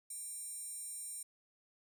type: tone with high-pass filter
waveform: square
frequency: 790 Hz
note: G5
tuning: 13 cents sharp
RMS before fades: -45 dBFS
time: 0.1-1.23 s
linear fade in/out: 5 ms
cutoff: 8700 Hz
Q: 6.3
effects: none